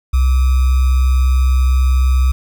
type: tone with sample-and-hold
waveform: sine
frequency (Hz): 64.5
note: C2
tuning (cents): -24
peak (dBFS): -9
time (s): 0.13-2.32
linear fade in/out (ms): 10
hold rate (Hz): 1225
effects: none